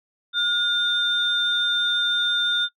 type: tone pair together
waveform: sine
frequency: 1431 / 3603 Hz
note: F6 / A7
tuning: +42 / +40 cents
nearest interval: octave + major third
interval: 1598 cents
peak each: -23 / -20 dBFS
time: 0.33-2.69 s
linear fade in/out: 50 ms
effects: noise-tail reverb RT60 0.1 s tail -23 dB re dry + tanh soft clip ceiling -11 dBFS